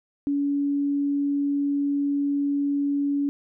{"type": "tone", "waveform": "sine", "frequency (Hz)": 283.8, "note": "C#4", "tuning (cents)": 41, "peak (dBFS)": -21, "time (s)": [0.27, 3.29], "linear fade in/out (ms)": 0, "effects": []}